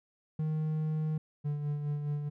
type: tone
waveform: triangle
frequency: 155.56 Hz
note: D#3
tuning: in tune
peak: -27 dBFS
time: 0.39-1.18 s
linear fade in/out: 5 ms
type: tone with tremolo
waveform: triangle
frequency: 146.83 Hz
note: D3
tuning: in tune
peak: -27 dBFS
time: 1.44-2.3 s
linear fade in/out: 20 ms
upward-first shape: sine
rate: 4.8 Hz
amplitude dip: 45%
effects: none